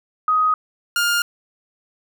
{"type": "tone pair in turn", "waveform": ["sine", "sawtooth"], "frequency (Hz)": [1254, 1410], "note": ["D#6", "F6"], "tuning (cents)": [13, 16], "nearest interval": "major second", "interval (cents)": 203, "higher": "second", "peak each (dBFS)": [-14, -13], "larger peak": "second", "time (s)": [[0.28, 0.54], [0.96, 1.22]], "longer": "neither", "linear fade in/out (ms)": 2, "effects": []}